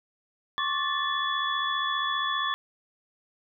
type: tone cluster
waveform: sine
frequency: 1081 / 1156 / 1754 / 3421 Hz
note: C#6 / D6 / A6 / A7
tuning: -44 / -28 / -6 / -49 cents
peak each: -31 dBFS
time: 0.58-2.54 s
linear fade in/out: 0 ms
effects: none